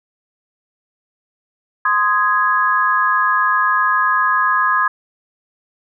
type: chord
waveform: sine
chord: Ab major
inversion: first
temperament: just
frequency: 1038.3 / 1245.9 / 1661.2 Hz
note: C6 / Eb6 / Ab6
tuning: -14 / +2 / 0 cents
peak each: -17 dBFS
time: 1.85-4.88 s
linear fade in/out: 5 ms
effects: none